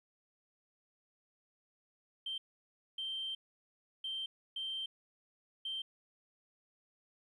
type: tone bursts at uneven times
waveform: sine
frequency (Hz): 3136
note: G7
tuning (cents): 0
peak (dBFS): -36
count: 5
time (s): 2.26-2.38 / 2.98-3.35 / 4.04-4.26 / 4.56-4.86 / 5.65-5.82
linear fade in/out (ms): 5
effects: tanh soft clip ceiling -32 dBFS + 13-bit